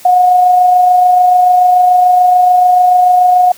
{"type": "tone with amplitude modulation", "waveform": "sine", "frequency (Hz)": 725, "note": "F#5", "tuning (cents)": -35, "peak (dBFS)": -3, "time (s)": [0.05, 3.52], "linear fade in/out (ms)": 5, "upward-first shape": "sine", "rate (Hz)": 26.9, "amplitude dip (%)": 30, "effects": ["white hiss -37 dBFS RMS until 3.57 s", "high-pass 60 Hz 12 dB/octave"]}